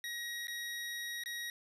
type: tone with dropouts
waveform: 25% pulse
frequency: 1897 Hz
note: A#6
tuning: 30 cents sharp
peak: -35 dBFS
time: 0.04-1.5 s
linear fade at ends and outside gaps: 1 ms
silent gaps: 0.471-0.481 / 1.237-1.259 s
effects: resampled to 32000 Hz